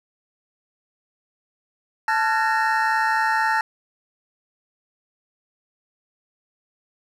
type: tone cluster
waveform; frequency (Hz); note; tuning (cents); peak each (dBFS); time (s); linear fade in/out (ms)
triangle; 880 / 1369 / 1488 / 1688 / 1832; A5 / F6 / F#6 / G#6 / A#6; 0 / -35 / +9 / +28 / -31; -19 / -24 / -28 / -27 / -23; 2.08-3.61; 2
effects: none